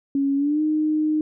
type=tone with pitch glide; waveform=sine; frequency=277.2 to 307.6 Hz; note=C#4 to D#4; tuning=0 to -20 cents; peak=-18 dBFS; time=0.15-1.21 s; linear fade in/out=2 ms; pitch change=+180 cents; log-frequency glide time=0.36-0.61 s; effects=none